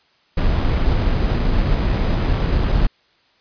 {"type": "noise with sample-and-hold", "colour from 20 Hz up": "brown", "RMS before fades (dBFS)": -17, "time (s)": [0.37, 2.87], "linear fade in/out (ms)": 5, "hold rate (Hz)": 4410, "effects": ["white hiss -58 dBFS RMS until 3.4 s", "resampled to 11025 Hz"]}